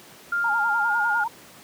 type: tone with pitch glide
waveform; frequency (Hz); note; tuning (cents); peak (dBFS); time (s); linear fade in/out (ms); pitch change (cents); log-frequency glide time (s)
sine; 1400 to 1419.5; F6 to F6; +4 to +28; -21; 0.32-1.24; 5; +24; 0.83-0.92
type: tone with vibrato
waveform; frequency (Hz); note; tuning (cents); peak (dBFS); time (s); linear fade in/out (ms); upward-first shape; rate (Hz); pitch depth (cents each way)
sine; 880; A5; 0; -24; 0.44-1.28; 5; sine; 9.9; 120
effects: pink hiss -47 dBFS RMS until 1.63 s + high-pass 150 Hz 12 dB/octave